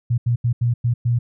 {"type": "tone bursts at uneven times", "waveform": "sine", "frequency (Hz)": 119.5, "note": "A#2", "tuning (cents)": 43, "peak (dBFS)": -15, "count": 6, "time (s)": [[0.1, 0.18], [0.26, 0.36], [0.44, 0.53], [0.61, 0.74], [0.84, 0.94], [1.05, 1.19]], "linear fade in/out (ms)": 10, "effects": []}